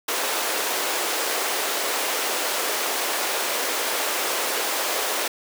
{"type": "high-pass noise", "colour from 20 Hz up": "pink", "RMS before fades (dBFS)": -25, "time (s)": [0.08, 5.28], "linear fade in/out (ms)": 5, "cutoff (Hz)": 390, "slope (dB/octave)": 24, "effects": []}